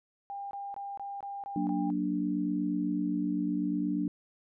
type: tone bursts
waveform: sine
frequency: 800 Hz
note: G5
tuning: 35 cents sharp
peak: -36 dBFS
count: 7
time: 0.3-1.902 s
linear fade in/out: 0 ms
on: 210 ms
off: 22 ms
type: chord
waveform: sine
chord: Gb augmented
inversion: none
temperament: equal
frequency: 185 / 233.1 / 293.7 Hz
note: Gb3 / Bb3 / D4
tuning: 0 / 0 / 0 cents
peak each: -33 / -35 / -30 dBFS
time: 1.56-4.08 s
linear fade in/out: 2 ms
effects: none